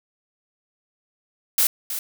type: noise with echo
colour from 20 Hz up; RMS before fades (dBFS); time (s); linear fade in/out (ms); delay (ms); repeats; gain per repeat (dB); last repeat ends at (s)
blue; -18; 1.58-1.67; 2; 320; 1; -10; 1.99
effects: none